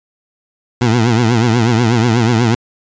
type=tone with vibrato; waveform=20% pulse; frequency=116.54 Hz; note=A#2; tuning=in tune; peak=-5 dBFS; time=0.81-2.55 s; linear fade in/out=5 ms; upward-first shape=triangle; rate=8.2 Hz; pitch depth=140 cents each way; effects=resampled to 16000 Hz